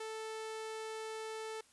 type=tone; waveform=sawtooth; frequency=440 Hz; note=A4; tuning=in tune; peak=-37 dBFS; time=0-1.61 s; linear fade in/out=5 ms; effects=white hiss -66 dBFS RMS until 1.72 s + resampled to 24000 Hz